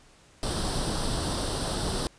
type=noise with comb filter; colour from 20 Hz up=pink; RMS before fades=-29 dBFS; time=0.43-2.07 s; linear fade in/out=0 ms; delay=0.22 ms; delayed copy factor=+0.7; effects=pink hiss -57 dBFS RMS until 2.18 s + resampled to 22050 Hz